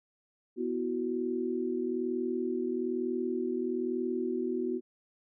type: chord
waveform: sine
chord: B suspended fourth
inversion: none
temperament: just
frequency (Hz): 246.9 / 329.3 / 370.4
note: B3 / E4 / F#4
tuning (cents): 0 / -2 / +2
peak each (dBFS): -34 / -36 / -32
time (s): 0.56-4.81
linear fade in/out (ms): 50
effects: none